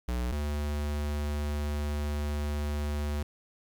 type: tone pair in turn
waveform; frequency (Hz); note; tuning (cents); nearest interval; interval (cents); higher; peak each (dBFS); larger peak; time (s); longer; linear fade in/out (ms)
square; 61 / 73.69; B1 / D2; -21 / +6; minor third; 327; second; -29 / -30; first; 0.08-0.32 / 0.32-3.23; second; 5
effects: 10-bit